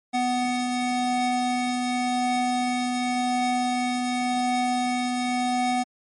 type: tone pair together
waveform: square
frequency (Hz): 248.3 / 744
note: B3 / F#5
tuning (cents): +9 / +9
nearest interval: octave + perfect fifth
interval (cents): 1900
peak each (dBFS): -26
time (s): 0.13-5.84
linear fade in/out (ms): 20
effects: low-pass 11000 Hz 12 dB/octave + MP3 48 kbps